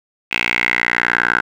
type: tone with band-pass filter sweep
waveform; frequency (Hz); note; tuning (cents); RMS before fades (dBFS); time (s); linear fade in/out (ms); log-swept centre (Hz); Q
10% pulse; 59.6; A#1; +39; -18; 0.31-1.41; 10; 2500 to 1500; 5.3
effects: none